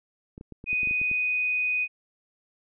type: clicks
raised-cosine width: 3 ms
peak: -28 dBFS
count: 10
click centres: 0.379 / 0.411 / 0.523 / 0.641 / 0.73 / 0.832 / 0.873 / 0.911 / 1.015 / 1.114 s
type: tone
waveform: sine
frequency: 2491 Hz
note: D#7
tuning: 1 cent sharp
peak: -23 dBFS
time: 0.66-1.88 s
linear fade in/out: 50 ms
effects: none